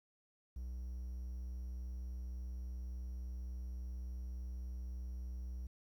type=tone; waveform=triangle; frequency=61.74 Hz; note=B1; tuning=in tune; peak=-39 dBFS; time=0.56-5.67 s; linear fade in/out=5 ms; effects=12-bit